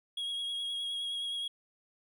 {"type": "tone with vibrato", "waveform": "triangle", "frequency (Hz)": 3300, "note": "G#7", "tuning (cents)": -12, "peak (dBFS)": -32, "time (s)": [0.17, 1.48], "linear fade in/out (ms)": 5, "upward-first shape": "sine", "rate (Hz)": 9.6, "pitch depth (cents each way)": 20, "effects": []}